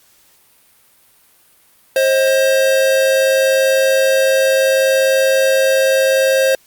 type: tone pair together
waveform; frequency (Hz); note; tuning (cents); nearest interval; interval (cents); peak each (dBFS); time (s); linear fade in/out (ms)
square; 532 / 632.7; C5 / D#5; +29 / +29; minor third; 300; -12 / -21; 1.96-6.55; 2
effects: white hiss -52 dBFS RMS until 6.66 s + Opus 48 kbps